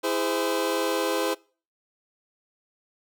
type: chord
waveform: sawtooth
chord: E augmented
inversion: none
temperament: just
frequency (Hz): 329.6 / 412 / 515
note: E4 / G#4 / B#4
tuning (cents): 0 / -14 / -28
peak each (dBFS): -25 / -25 / -23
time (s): 0.03-1.35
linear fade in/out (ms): 20
effects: noise-tail reverb RT60 0.4 s tail -24 dB re dry